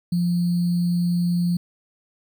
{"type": "tone with sample-and-hold", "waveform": "sine", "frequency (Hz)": 174.61, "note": "F3", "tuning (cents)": 0, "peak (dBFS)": -18, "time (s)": [0.12, 1.57], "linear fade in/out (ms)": 5, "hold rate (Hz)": 4410, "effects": []}